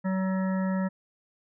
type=harmonic tone; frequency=189 Hz; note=F#3; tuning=37 cents sharp; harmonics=1 / 3 / 5 / 7 / 9 / 10; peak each=-25 / -35 / -39 / -42 / -44 / -45 dBFS; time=0.04-0.89 s; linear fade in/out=20 ms; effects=none